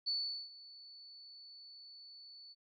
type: tone with ADSR envelope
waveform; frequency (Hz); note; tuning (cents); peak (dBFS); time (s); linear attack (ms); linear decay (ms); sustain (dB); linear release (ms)
sine; 4466; C#8; +12; -32; 0.06-2.55; 20; 410; -20; 34
effects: none